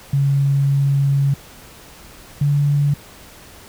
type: tone pair in turn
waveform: sine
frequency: 139.2 / 143.94 Hz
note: C#3 / D3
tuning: +8 / -34 cents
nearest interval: minor second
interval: 58 cents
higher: second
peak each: -13 dBFS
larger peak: neither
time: 0.13-1.34 / 2.41-2.94 s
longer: first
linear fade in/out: 5 ms
effects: pink hiss -42 dBFS RMS until 3.68 s